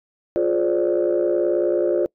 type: chord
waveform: sine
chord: D half-diminished seventh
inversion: first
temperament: just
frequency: 352.4 / 422.9 / 528.6 / 587.3 Hz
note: F4 / Ab4 / C5 / D5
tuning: +16 / +31 / +18 / 0 cents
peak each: -19 / -24 / -23 / -22 dBFS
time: 0.36-2.06 s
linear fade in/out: 0 ms
effects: noise-tail reverb RT60 0.1 s tail -24 dB re dry + tanh soft clip ceiling -10 dBFS